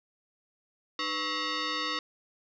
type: tone with frequency modulation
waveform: sine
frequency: 1300 Hz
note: E6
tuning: 24 cents flat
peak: -29 dBFS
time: 0.99-1.99 s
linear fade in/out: 2 ms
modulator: 802 Hz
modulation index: 4.4
effects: none